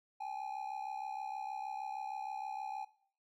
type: ring-modulated tone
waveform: triangle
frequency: 819 Hz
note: G#5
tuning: 24 cents flat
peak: -34 dBFS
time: 0.2-2.85 s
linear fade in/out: 10 ms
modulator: 33.2 Hz
effects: noise-tail reverb RT60 0.5 s tail -17 dB re dry